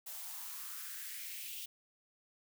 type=noise with high-pass filter sweep; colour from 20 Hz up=blue; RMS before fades=-45 dBFS; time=0.06-1.66 s; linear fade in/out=10 ms; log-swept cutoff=660 to 3100 Hz; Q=3.5; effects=none